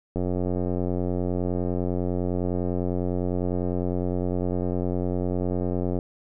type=click train; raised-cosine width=2 ms; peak=-14 dBFS; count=525; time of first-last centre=0.16-5.989 s; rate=89.9 Hz; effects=none